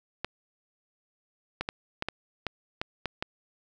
clicks, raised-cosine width 0.3 ms, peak -14 dBFS, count 9, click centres 0.246 / 1.61 / 1.689 / 2.024 / 2.086 / 2.467 / 2.815 / 3.057 / 3.225 s, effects none

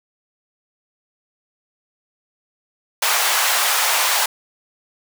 pink high-pass noise, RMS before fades -18 dBFS, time 3.02-4.26 s, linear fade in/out 5 ms, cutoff 730 Hz, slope 24 dB/octave, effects none

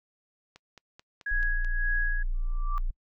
click train, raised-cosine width 0.2 ms, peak -31 dBFS, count 6, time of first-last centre 0.56-1.647 s, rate 4.6 Hz
sine tone with tremolo, 1661.2 Hz, G#6, in tune, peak -26 dBFS, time 1.26-2.23 s, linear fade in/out 5 ms, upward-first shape sine, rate 1.8 Hz, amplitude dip 60%
sine tone, 29.14 Hz, A#0, in tune, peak -25 dBFS, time 1.31-2.91 s, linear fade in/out 10 ms
sine tone with exponential growth, 1170 Hz, D6, 7 cents flat, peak -29 dBFS, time 2.34-2.78 s, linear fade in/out 0 ms, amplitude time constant 94 ms
effects noise-tail reverb RT60 0.1 s tail -26 dB re dry

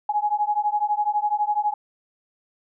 sine beating tone pair, 830.6 / 842.6 Hz, G#5 / G#5, 0 / +25 cents, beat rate 12 Hz, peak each -23 dBFS, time 0.09-1.74 s, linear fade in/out 5 ms, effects none

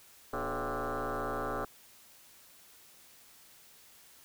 sine tone with frequency modulation, 374.1 Hz, F#4, 19 cents sharp, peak -31 dBFS, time 0.33-1.65 s, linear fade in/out 5 ms, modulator 134 Hz, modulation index 7.8, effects tanh soft clip ceiling -28 dBFS + white hiss -58 dBFS RMS until 4.24 s

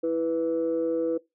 sine tone pair together, 329.4 / 493.9 Hz, E4 / B4, -1 / 0 cents, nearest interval perfect fifth, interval 701 cents, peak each -26 / -24 dBFS, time 0.03-1.18 s, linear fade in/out 10 ms, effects noise-tail reverb RT60 0.2 s tail -21 dB re dry + tanh soft clip ceiling -18 dBFS

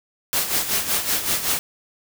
white noise with tremolo, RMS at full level -20 dBFS, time 0.33-1.59 s, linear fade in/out 0 ms, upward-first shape sine, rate 5.3 Hz, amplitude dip 65%, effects none

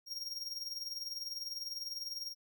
45% pulse tone with tremolo, 5580 Hz, F8, 2 cents flat, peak -37 dBFS, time 0.06-2.35 s, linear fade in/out 50 ms, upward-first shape sine, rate 20 Hz, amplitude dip 65%, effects none

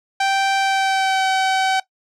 sawtooth tone with pitch glide, 781 to 762.7 Hz, G5 to G5, -7 to -48 cents, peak -12 dBFS, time 0.2-1.8 s, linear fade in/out 5 ms, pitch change -41 cents, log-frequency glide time 0.57-1.28 s, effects noise-tail reverb RT60 0.1 s tail -18 dB re dry + low-pass 6000 Hz 12 dB/octave

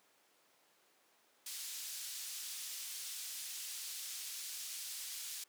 pink band-pass noise, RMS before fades -45 dBFS, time 1.46-5.44 s, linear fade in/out 5 ms, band 4300 to 14000 Hz, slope 12 dB/octave, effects pink hiss -70 dBFS RMS until 5.48 s + high-pass 400 Hz 12 dB/octave

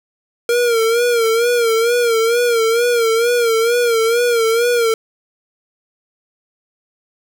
square tone with vibrato, 466.2 Hz, A#4, in tune, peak -13 dBFS, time 0.49-4.94 s, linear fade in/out 2 ms, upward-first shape sine, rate 2.2 Hz, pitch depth 72 cents each way, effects 9-bit

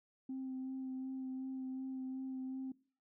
sine tone with vibrato, 261.9 Hz, C4, 2 cents sharp, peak -38 dBFS, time 0.29-2.72 s, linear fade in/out 5 ms, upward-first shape sine, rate 2.7 Hz, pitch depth 14 cents each way, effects noise-tail reverb RT60 0.4 s tail -21 dB re dry + tanh soft clip ceiling -36 dBFS

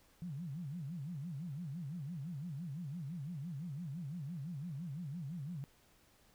sine tone with vibrato, 155.56 Hz, D#3, in tune, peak -40 dBFS, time 0.22-5.64 s, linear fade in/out 0 ms, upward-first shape sine, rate 5.9 Hz, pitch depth 270 cents each way, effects pink hiss -68 dBFS RMS until 6.34 s

